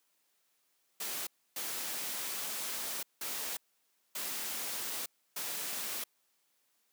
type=noise bursts at uneven times; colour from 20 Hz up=white; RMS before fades=-38 dBFS; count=5; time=1-1.27 / 1.56-3.03 / 3.21-3.57 / 4.15-5.06 / 5.36-6.04 s; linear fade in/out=5 ms; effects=white hiss -75 dBFS RMS until 6.92 s + high-pass 200 Hz 12 dB/octave